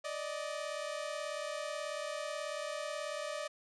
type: tone pair together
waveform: sawtooth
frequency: 584 / 622.3 Hz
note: D5 / D#5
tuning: -10 / 0 cents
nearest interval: minor second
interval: 110 cents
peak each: -36 / -37 dBFS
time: 0.04-3.48 s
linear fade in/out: 10 ms
effects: resampled to 22050 Hz